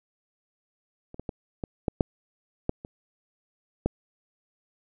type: clicks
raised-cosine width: 2 ms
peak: -29 / -22 / -18 / -18 / -11 / -7 / -11 / -25 / -10 dBFS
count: 9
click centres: 1.144 / 1.196 / 1.292 / 1.638 / 1.882 / 2.008 / 2.694 / 2.849 / 3.86 s
effects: none